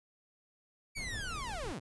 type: linear sweep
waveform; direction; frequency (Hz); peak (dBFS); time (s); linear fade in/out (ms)
sawtooth; down; 2315 to 87.31; -35; 0.95-1.8; 20
type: noise with tremolo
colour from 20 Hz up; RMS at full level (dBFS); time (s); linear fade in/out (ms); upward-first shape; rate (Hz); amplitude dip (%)
brown; -42; 0.96-1.74; 20; square; 5.9; 25
effects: resampled to 24000 Hz